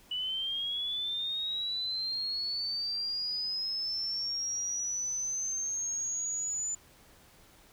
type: linear sweep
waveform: sine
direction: up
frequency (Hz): 2953 to 7040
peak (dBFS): -31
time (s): 0.11-6.75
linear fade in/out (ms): 5
effects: pink hiss -59 dBFS RMS until 7.72 s